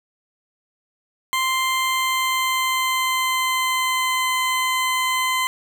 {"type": "tone with pitch glide", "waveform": "20% pulse", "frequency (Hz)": [1045, 1028.8], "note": ["C6", "C6"], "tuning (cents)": [-2, -30], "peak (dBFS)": -14, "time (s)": [1.33, 5.47], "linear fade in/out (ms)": 0, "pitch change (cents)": -28, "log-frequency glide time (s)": [1.64, 4.27], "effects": ["8-bit"]}